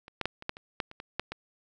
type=clicks; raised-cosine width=0.3 ms; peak=-30 / -14 / -12 / -27 / -14 / -28 / -13 / -29 / -24 / -13 / -20 dBFS; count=11; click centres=0.081 / 0.213 / 0.256 / 0.424 / 0.494 / 0.569 / 0.802 / 0.914 / 1.001 / 1.196 / 1.32 s; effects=none